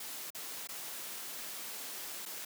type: noise with dropouts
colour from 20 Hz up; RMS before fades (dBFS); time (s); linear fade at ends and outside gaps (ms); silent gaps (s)
white; -43; 0-2.45; 5; 0.304-0.347 / 0.673-0.688 / 2.254-2.259
effects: high-pass 200 Hz 12 dB/octave